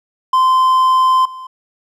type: tone with level steps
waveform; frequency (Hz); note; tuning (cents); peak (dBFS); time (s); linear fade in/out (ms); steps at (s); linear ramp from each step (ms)
triangle; 1035; C6; -19; -7 / -26; 0.33-1.47; 5; 1.25; 5
effects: none